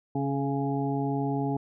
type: harmonic tone with a mistuned harmonic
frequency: 138.59 Hz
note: C#3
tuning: in tune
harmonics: 1 / 2 / 3 / 5 / 6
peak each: -30 / -29 / -34 / -37 / -35 dBFS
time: 0.15-1.57 s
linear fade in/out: 5 ms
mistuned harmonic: 3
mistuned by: +20 cents
effects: none